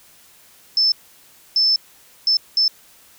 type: tone bursts at uneven times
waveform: sine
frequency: 5274 Hz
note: E8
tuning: in tune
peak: -13 dBFS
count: 4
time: 0.77-0.92 / 1.56-1.76 / 2.27-2.37 / 2.57-2.68 s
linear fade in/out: 2 ms
effects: white hiss -50 dBFS RMS until 3.18 s